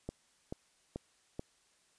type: click train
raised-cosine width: 2 ms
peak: -25 dBFS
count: 4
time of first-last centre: 0.09-1.394 s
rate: 2.3 Hz
effects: white hiss -70 dBFS RMS until 1.98 s + resampled to 22050 Hz